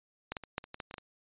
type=clicks; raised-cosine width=0.3 ms; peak=-19 / -21 / -28 / -16 / -30 / -26 / -22 / -29 / -24 / -28 dBFS; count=10; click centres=0.32 / 0.368 / 0.437 / 0.581 / 0.641 / 0.744 / 0.802 / 0.911 / 0.941 / 0.982 s; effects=resampled to 8000 Hz